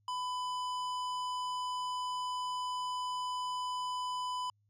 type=tone with hard clipping; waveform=sine; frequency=1000 Hz; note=B5; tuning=21 cents sharp; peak=-36 dBFS; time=0.08-4.5 s; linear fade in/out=2 ms; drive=13 dB; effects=added 103 Hz sine -70 dBFS peak until 4.69 s